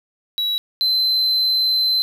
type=tone pair in turn; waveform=triangle; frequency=3900 / 4071 Hz; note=B7 / C8; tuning=-23 / -48 cents; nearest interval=minor second; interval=75 cents; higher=second; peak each=-17 / -14 dBFS; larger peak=second; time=0.38-0.58 / 0.81-2.02 s; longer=second; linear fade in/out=0 ms; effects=none